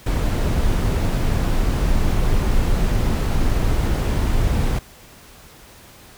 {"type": "noise", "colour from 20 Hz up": "brown", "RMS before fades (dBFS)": -18, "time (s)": [0.06, 4.79], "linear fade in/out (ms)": 5, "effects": ["pink hiss -45 dBFS RMS until 6.17 s"]}